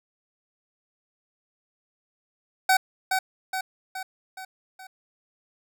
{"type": "tone with echo", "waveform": "25% pulse", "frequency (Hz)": 757, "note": "F#5", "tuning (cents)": 39, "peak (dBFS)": -13, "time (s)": [2.69, 2.77], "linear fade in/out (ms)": 5, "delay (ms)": 420, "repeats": 5, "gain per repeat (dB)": -5, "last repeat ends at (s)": 4.87, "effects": []}